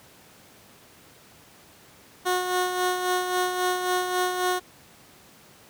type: tone with tremolo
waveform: 15% pulse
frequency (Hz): 363.7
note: F#4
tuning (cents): -30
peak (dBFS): -15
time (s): 2.25-4.6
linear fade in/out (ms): 20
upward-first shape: sine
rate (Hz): 3.7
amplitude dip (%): 50
effects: pink hiss -52 dBFS RMS until 5.69 s + high-pass 100 Hz 12 dB/octave